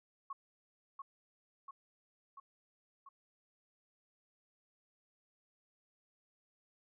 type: tone with echo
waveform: sine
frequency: 1102 Hz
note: C#6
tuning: 11 cents flat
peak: -40 dBFS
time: 0.3-0.33 s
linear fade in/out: 5 ms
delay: 690 ms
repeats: 4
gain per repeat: -3 dB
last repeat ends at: 3.09 s
effects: none